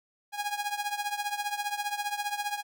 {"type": "tone with tremolo", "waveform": "sawtooth", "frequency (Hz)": 823, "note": "G#5", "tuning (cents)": -16, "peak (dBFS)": -23, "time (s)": [0.32, 2.63], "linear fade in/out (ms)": 50, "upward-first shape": "triangle", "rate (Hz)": 15, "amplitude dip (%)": 85, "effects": []}